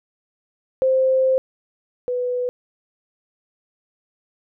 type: tone pair in turn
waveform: sine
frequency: 523.3 / 495.3 Hz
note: C5 / B4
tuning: 0 / +5 cents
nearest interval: minor second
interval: 95 cents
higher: first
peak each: -14 / -20 dBFS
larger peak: first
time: 0.82-1.38 / 2.08-2.49 s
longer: first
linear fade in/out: 0 ms
effects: none